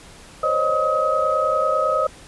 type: tone cluster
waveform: sine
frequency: 517 / 547 / 615 / 1269 Hz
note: C5 / C#5 / D#5 / D#6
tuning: -21 / -23 / -20 / +34 cents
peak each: -25 / -25 / -22 / -20 dBFS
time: 0.43-2.07 s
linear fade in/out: 5 ms
effects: pink hiss -44 dBFS RMS until 2.27 s + resampled to 24000 Hz